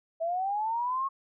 sine linear sweep, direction up, 645 to 1100 Hz, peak -27 dBFS, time 0.2-1.09 s, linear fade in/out 20 ms, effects none

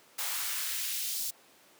white noise with high-pass filter sweep, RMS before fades -34 dBFS, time 0.18-1.31 s, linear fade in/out 10 ms, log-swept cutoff 740 to 5100 Hz, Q 0.99, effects pink hiss -59 dBFS RMS until 1.79 s + high-pass 300 Hz 12 dB/octave

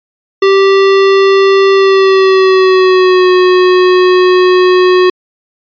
square tone with pitch glide, 390 to 366 Hz, G4 to F#4, -9 to -19 cents, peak -5 dBFS, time 0.42-5.1 s, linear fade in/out 5 ms, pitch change -110 cents, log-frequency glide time 1.74-3.3 s, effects resampled to 11025 Hz

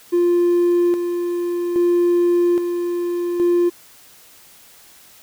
triangle tone with tremolo, 349.2 Hz, F4, in tune, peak -10 dBFS, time 0.12-3.7 s, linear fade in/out 20 ms, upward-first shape square, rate 0.61 Hz, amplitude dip 55%, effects tanh soft clip ceiling -8 dBFS + white hiss -47 dBFS RMS until 5.22 s

